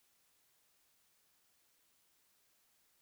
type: silence
effects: white hiss -74 dBFS RMS until 3.01 s